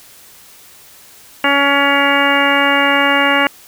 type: harmonic tone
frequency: 281.1 Hz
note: C#4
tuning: 24 cents sharp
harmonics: 1 / 2 / 3 / 4 / 5 / 6 / 7 / 8 / 10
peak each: -19 / -19 / -19 / -19 / -19 / -19 / -19 / -19 / -19 dBFS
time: 1.44-3.47 s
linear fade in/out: 2 ms
effects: white hiss -42 dBFS RMS until 3.67 s